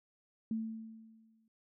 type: tone with exponential decay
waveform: sine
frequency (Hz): 222.6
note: A3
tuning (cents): +20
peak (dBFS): -31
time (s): 0.51-1.48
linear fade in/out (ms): 2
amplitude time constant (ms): 210
effects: none